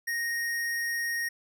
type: tone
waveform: square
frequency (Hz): 1864.7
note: A#6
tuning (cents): 0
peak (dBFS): -29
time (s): 0.07-1.29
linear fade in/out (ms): 10
effects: none